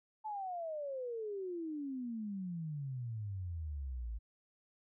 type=exponential sweep; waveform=sine; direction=down; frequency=880 to 53.3 Hz; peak=-38 dBFS; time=0.24-4.19 s; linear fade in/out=20 ms; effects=none